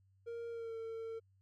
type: tone with pitch glide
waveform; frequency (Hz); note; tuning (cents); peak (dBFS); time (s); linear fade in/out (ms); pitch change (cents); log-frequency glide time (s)
triangle; 466.2 to 451.9; A#4 to A4; 0 to +46; -39; 0.26-1.2; 20; -54; 0.5-0.75
effects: added 96 Hz sine -67 dBFS peak until 1.41 s